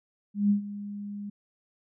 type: tone with ADSR envelope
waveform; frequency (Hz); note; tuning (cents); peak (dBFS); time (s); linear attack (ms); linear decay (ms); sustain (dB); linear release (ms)
sine; 204; G#3; -31; -18; 0.34-1.3; 160; 110; -16; 8
effects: none